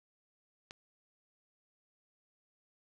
click, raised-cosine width 0.2 ms, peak -28 dBFS, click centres 0.709 s, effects none

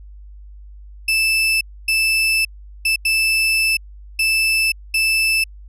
35% pulse tone bursts at uneven times, 2637 Hz, E7, in tune, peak -13 dBFS, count 6, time 1.08-1.61 / 1.88-2.45 / 2.85-2.96 / 3.05-3.77 / 4.19-4.72 / 4.94-5.44 s, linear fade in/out 5 ms, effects added 50 Hz sine -36 dBFS peak until 5.68 s + resampled to 32000 Hz

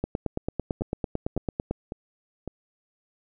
two click trains, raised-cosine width 2 ms, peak -19 / -13 dBFS, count 4 / 16, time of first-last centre 0.81-2.477 / 0.04-1.71 s, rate 1.8 / 8.98 Hz, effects none

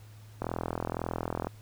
click train, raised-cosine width 1 ms, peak -17 dBFS, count 45, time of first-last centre 0.42-1.47 s, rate 41.9 Hz, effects added 106 Hz sine -48 dBFS peak until 1.61 s + pink hiss -59 dBFS RMS until 1.61 s

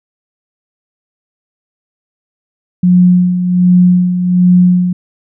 sine tone with tremolo, 179.7 Hz, F3, 50 cents sharp, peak -3 dBFS, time 2.83-4.93 s, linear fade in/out 5 ms, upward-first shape sine, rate 1.3 Hz, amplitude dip 60%, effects none

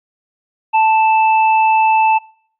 sine tone with hard clipping, 880 Hz, A5, in tune, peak -11 dBFS, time 0.73-2.19 s, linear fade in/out 20 ms, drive 11 dB, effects noise-tail reverb RT60 0.6 s tail -25 dB re dry + resampled to 8000 Hz

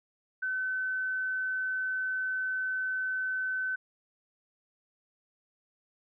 sine tone, 1520 Hz, F#6, 46 cents sharp, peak -29 dBFS, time 0.42-3.76 s, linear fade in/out 10 ms, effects none

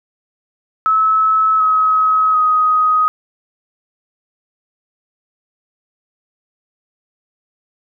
sine tone with pitch steps, 1297 / 1275.5 / 1254.3 Hz, E6 / D#6 / D#6, -28 / +43 / +14 cents, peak -10 dBFS, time 0.86-3.08 s, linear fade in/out 0 ms, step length 740 ms, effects none

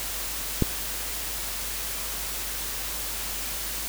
click, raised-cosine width 3 ms, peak -7 dBFS, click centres 0.623 s, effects added 50 Hz sine -40 dBFS peak until 3.88 s + white hiss -32 dBFS RMS until 3.88 s

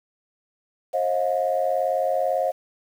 sine tone cluster, 535 / 633 / 713 Hz, C5 / D#5 / F5, +38 / +30 / +36 cents, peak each -24 dBFS, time 0.93-2.52 s, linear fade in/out 20 ms, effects tanh soft clip ceiling -11 dBFS + 8-bit

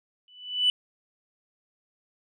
sine tone with exponential growth, 2981 Hz, F#7, 12 cents sharp, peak -15 dBFS, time 0.28-0.7 s, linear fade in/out 1 ms, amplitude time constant 91 ms, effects tanh soft clip ceiling -14 dBFS

